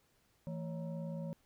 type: tone with frequency modulation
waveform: sine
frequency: 164.81 Hz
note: E3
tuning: in tune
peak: -38 dBFS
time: 0.47-1.33 s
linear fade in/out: 0 ms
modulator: 388 Hz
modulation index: 0.84
effects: pink hiss -73 dBFS RMS until 1.45 s